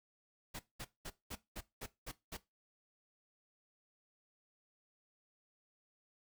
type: noise bursts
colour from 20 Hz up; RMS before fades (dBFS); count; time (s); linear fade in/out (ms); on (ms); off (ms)
pink; -45; 8; 0.54-2.372; 10; 54; 200
effects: noise-tail reverb RT60 0.2 s tail -17 dB re dry